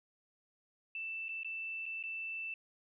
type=tone with dropouts; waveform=sine; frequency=2657 Hz; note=E7; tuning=13 cents sharp; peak=-38 dBFS; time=0.95-2.54 s; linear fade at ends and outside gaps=2 ms; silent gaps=1.284-1.29 / 1.433-1.446 / 1.857-1.862 / 2.028-2.037 s; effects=none